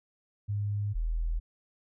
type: tone pair in turn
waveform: sine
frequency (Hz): 102.7 / 40.76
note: G#2 / E1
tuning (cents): -19 / -19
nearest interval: octave + major third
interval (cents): 1600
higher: first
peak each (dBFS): -28 / -27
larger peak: second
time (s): 0.48-0.94 / 0.94-1.4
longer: neither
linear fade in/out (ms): 20
effects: none